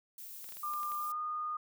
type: noise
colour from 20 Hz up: violet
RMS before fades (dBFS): -47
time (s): 0.18-1.12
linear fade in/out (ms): 2
type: clicks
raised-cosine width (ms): 0.2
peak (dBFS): -34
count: 7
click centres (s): 0.443 / 0.49 / 0.523 / 0.57 / 0.737 / 0.832 / 0.919
type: tone with pitch glide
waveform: sine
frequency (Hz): 1197 to 1226.4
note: D6 to D#6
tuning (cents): +33 to -25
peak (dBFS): -34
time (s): 0.63-1.57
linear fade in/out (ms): 5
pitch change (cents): +42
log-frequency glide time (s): 0.96-1.19
effects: none